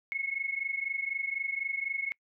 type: tone pair together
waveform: sine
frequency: 2176 / 2200 Hz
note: C#7 / C#7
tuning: -33 / -14 cents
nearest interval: unison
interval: 19 cents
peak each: -33 / -34 dBFS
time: 0.12-2.12 s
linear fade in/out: 0 ms
effects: noise-tail reverb RT60 0.1 s tail -26 dB re dry